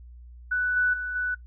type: tone with level steps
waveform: sine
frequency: 1487 Hz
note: F#6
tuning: 8 cents sharp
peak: -22 / -19 / -28 / -24 dBFS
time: 0.51-1.35 s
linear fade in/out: 10 ms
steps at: 0.76 / 0.93 / 1.15 s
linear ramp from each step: 10 ms
effects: noise-tail reverb RT60 0.1 s tail -19 dB re dry + added 60 Hz sine -43 dBFS peak until 1.46 s